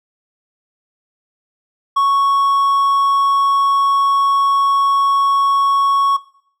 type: tone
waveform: triangle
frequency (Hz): 1108.7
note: C#6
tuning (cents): 0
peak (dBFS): -9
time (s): 1.96-6.17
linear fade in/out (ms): 10
effects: noise-tail reverb RT60 0.6 s tail -18 dB re dry